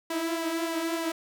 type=tone with flanger; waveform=sawtooth; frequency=329.6 Hz; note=E4; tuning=in tune; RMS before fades=-30 dBFS; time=0.1-1.12 s; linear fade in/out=5 ms; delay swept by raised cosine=1 to 5.6 ms; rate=3.3 Hz; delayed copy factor=+0.5; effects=none